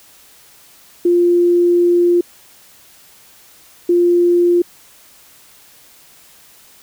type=tone bursts at uneven times; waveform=sine; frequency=349.2 Hz; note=F4; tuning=in tune; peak=-9 dBFS; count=2; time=1.05-2.21 / 3.89-4.62 s; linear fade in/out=5 ms; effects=white hiss -46 dBFS RMS until 6.82 s